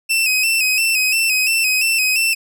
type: tone with vibrato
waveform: sawtooth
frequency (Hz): 2600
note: E7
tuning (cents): -24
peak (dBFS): -11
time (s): 0.09-2.35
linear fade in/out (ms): 20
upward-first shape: square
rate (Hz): 2.9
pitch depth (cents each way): 52
effects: none